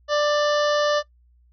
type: harmonic tone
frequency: 591 Hz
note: D5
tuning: 11 cents sharp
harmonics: 1 / 2 / 3 / 5 / 6 / 7 / 8 / 9 / 10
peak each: -19 / -25 / -29 / -33 / -35 / -36 / -37 / -38 / -39 dBFS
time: 0.08-1.03 s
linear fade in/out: 50 ms
effects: noise-tail reverb RT60 0.1 s tail -18 dB re dry + added 60 Hz sine -54 dBFS peak until 1.52 s